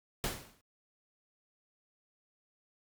pink noise with exponential decay, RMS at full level -32 dBFS, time 0.24-0.61 s, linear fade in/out 1 ms, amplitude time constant 79 ms, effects Opus 48 kbps

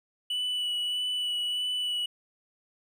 triangle tone with vibrato, 2960 Hz, F#7, in tune, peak -26 dBFS, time 0.3-2.06 s, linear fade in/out 5 ms, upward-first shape sine, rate 1.6 Hz, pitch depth 14 cents each way, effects none

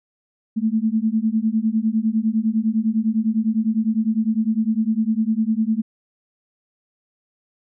sine beating tone pair, 215.7 / 225.6 Hz, A3 / A3, -34 / +44 cents, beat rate 9.9 Hz, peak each -20 dBFS, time 0.56-5.82 s, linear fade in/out 20 ms, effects none

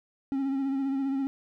triangle tone with vibrato, 271.6 Hz, C#4, 35 cents flat, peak -24 dBFS, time 0.32-1.27 s, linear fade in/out 0 ms, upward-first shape sine, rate 15 Hz, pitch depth 36 cents each way, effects none

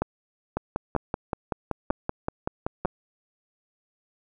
two click trains, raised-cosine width 1 ms, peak -12 / -10 dBFS, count 13 / 4, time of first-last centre 0.57-2.856 / 0.02-2.85 s, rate 5.25 / 1.06 Hz, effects none

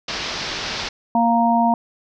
white low-pass noise, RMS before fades -27 dBFS, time 0.08-0.89 s, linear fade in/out 5 ms, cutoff 5500 Hz, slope 48 dB/octave
harmonic tone, 233.1 Hz, A#3, in tune, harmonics 1 / 3 / 4, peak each -18 / -18 / -18 dBFS, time 1.15-1.74 s, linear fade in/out 2 ms
effects none

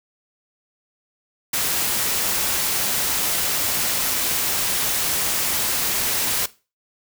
white noise, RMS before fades -22 dBFS, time 1.53-6.46 s, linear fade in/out 5 ms, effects noise-tail reverb RT60 0.3 s tail -18 dB re dry

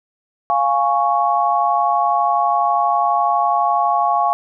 sine chord, Db major, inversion first, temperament equal, 698.5 / 830.6 / 1108.7 Hz, F5 / Ab5 / Db6, 0 / 0 / 0 cents, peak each -18 dBFS, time 0.5-4.33 s, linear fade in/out 0 ms, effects none

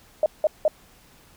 sine tone bursts, 616 Hz, D#5, 17 cents flat, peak -15 dBFS, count 3, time 0.23-0.68 s, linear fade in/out 2 ms, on 30 ms, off 180 ms, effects pink hiss -54 dBFS RMS until 1.36 s

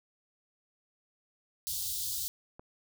white band-stop noise, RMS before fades -35 dBFS, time 1.67-2.28 s, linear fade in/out 0 ms, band 130 to 3400 Hz, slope 48 dB/octave
click, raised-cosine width 1 ms, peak -33 dBFS, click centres 2.595 s
effects none

